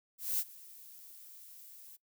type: noise with ADSR envelope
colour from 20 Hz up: violet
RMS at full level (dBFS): -31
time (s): 0.18-1.97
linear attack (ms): 210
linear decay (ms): 47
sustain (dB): -22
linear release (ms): 16
effects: noise-tail reverb RT60 0.1 s tail -20 dB re dry